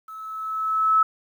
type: tone with level ramp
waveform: sine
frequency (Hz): 1300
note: E6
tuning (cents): -24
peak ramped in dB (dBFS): -36 to -13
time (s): 0.08-1.03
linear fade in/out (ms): 5
effects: 9-bit

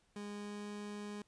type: tone with pitch glide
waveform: 30% pulse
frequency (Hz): 205.5 to 206.8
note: G#3 to G#3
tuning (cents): -18 to -7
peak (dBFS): -40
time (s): 0.16-1.22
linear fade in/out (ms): 2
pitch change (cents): +11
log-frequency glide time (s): 0.27-0.69
effects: pink hiss -74 dBFS RMS until 1.27 s + resampled to 22050 Hz

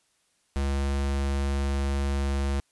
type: tone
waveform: square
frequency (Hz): 69.3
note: C#2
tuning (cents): 0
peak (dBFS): -25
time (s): 0.56-2.6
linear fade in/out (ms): 0
effects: white hiss -69 dBFS RMS until 2.71 s + resampled to 24000 Hz

